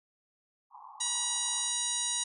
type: band-pass noise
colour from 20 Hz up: pink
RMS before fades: -50 dBFS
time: 0.7-1.73 s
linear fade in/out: 50 ms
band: 810 to 1100 Hz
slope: 96 dB/octave
type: harmonic tone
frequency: 960 Hz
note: B5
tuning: 49 cents flat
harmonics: 1 / 2 / 3 / 4 / 5 / 6 / 7 / 8 / 9 / 10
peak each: -44 / -46 / -43 / -35 / -46 / -38 / -35 / -45 / -38 / -38 dBFS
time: 1-2.24 s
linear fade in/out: 10 ms
effects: none